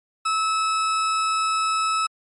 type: tone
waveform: 40% pulse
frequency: 1300 Hz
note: E6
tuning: 24 cents flat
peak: -19 dBFS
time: 0.25-2.07 s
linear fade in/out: 10 ms
effects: MP3 48 kbps